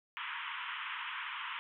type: band-pass noise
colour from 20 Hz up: pink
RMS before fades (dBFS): -41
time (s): 0.17-1.59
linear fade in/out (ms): 0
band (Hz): 940 to 3300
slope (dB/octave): 96
effects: none